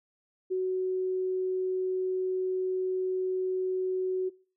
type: tone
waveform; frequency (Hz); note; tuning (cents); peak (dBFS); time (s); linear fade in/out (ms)
sine; 372.2; F#4; +10; -26; 0.5-4.3; 20
effects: noise-tail reverb RT60 0.4 s tail -22 dB re dry